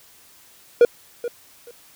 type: tone with echo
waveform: triangle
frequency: 477.7 Hz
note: A#4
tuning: 42 cents sharp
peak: -6 dBFS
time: 0.81-0.85 s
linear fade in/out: 2 ms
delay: 430 ms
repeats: 2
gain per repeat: -15 dB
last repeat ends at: 1.71 s
effects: white hiss -51 dBFS RMS until 1.95 s